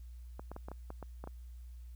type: clicks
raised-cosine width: 1 ms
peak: -30 dBFS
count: 9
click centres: 0.395 / 0.516 / 0.564 / 0.685 / 0.716 / 0.904 / 1.027 / 1.24 / 1.274 s
effects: added 60 Hz sine -46 dBFS peak until 1.95 s + white hiss -72 dBFS RMS until 1.95 s